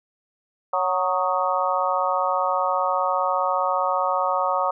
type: harmonic tone with a mistuned harmonic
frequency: 185 Hz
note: F#3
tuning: in tune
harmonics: 3 / 4 / 5 / 6 / 7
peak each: -26 / -26 / -26 / -26 / -26 dBFS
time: 0.73-4.71 s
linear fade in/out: 5 ms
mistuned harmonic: 7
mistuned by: -62 cents
effects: none